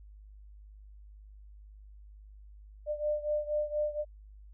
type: beating tone pair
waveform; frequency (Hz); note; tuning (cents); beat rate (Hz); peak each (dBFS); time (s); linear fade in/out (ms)
sine; 597 / 601.2; D5 / D5; +28 / +40; 4.2; -31 / -34; 2.86-4.05; 50
effects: added 51 Hz sine -49 dBFS peak until 4.53 s